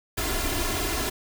pink noise with comb filter, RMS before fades -27 dBFS, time 0.17-1.1 s, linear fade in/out 10 ms, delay 2.9 ms, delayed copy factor +0.75, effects none

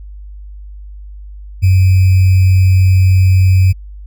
sine tone with sample-and-hold, 93.4 Hz, F#2, 17 cents sharp, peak -5 dBFS, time 1.62-3.73 s, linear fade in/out 20 ms, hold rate 2450 Hz, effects added 50 Hz sine -28 dBFS peak until 4.06 s

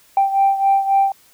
sine beating tone pair, 784 / 787.7 Hz, G5 / G5, 0 / +8 cents, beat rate 3.7 Hz, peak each -13 / -18 dBFS, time 0.17-1.12 s, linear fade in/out 2 ms, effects tanh soft clip ceiling -7 dBFS + white hiss -52 dBFS RMS until 1.33 s

